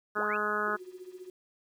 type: harmonic tone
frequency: 210 Hz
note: G#3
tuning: 19 cents sharp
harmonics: 1 / 2 / 3 / 4 / 5 / 6 / 7 / 8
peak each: -41 / -35 / -40 / -42 / -38 / -32 / -33 / -40 dBFS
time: 0.15-0.77 s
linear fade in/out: 20 ms
type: linear sweep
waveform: sine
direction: up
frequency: 96 to 2827 Hz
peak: -37 dBFS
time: 0.17-0.37 s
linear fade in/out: 20 ms
type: tone with tremolo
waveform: sine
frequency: 367 Hz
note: F#4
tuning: 14 cents flat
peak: -39 dBFS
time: 0.67-1.3 s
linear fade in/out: 2 ms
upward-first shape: triangle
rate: 15 Hz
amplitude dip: 90%
effects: 10-bit